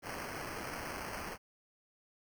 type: noise with sample-and-hold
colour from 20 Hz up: violet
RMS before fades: -42 dBFS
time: 0.02-1.38 s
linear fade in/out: 50 ms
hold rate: 3675 Hz
effects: none